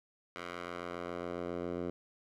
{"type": "tone with band-pass filter sweep", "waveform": "10% pulse", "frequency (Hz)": 87.31, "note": "F2", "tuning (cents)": 0, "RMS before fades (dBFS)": -40, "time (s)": [0.36, 1.9], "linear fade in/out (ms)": 0, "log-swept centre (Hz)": [1700, 370], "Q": 0.83, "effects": []}